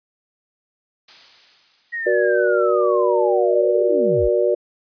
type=noise with exponential decay; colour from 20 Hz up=blue; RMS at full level=-35 dBFS; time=1.08-2.97 s; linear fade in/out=5 ms; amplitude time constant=410 ms
type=linear sweep; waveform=sine; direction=down; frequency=1900 to 33.28 Hz; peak=-23 dBFS; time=1.92-4.29 s; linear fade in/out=20 ms
type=chord; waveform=sine; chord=Gb augmented; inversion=none; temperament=equal with one note detuned; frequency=370 / 475.7 / 587.3 Hz; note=Gb4 / Bb4 / D5; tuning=0 / +35 / 0 cents; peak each=-19 dBFS; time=2.06-4.55 s; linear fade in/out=10 ms
effects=resampled to 11025 Hz